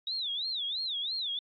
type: tone with vibrato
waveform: sine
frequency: 3728 Hz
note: A#7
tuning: 1 cent flat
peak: -31 dBFS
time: 0.07-1.39 s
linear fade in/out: 2 ms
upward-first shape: sine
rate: 3 Hz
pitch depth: 230 cents each way
effects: AAC 64 kbps